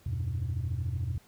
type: chord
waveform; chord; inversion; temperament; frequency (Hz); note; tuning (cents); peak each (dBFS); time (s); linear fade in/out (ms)
sine; E minor; none; equal with one note detuned; 82.41 / 95.87 / 123.47; E2 / G2 / B2; 0 / -38 / 0; -32; 0.06-1.18; 5
effects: tanh soft clip ceiling -25 dBFS + pink hiss -61 dBFS RMS until 1.27 s